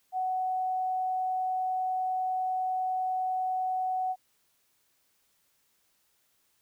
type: tone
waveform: sine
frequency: 745 Hz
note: F#5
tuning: 12 cents sharp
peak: -27 dBFS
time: 0.12-4.16 s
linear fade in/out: 50 ms
effects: white hiss -71 dBFS RMS until 6.61 s